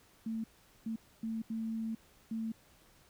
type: tone bursts at uneven times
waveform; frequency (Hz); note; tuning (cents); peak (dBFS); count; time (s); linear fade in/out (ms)
sine; 223.7; A3; +29; -34; 5; 0.26-0.44 / 0.86-0.96 / 1.23-1.42 / 1.5-1.95 / 2.31-2.52; 5
effects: pink hiss -64 dBFS RMS until 3.09 s